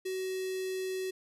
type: tone with notch filter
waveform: square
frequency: 375.7 Hz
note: F#4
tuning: 26 cents sharp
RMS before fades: -35 dBFS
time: 0.05-1.11 s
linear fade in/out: 10 ms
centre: 1100 Hz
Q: 1.4
effects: resampled to 32000 Hz